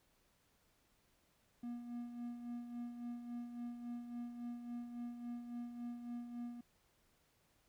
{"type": "tone with tremolo", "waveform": "triangle", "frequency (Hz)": 239.5, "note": "A#3", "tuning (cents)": 47, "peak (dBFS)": -39, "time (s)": [1.63, 6.61], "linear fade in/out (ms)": 5, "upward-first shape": "sine", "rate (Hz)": 3.6, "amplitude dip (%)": 55, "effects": ["pink hiss -75 dBFS RMS until 7.68 s"]}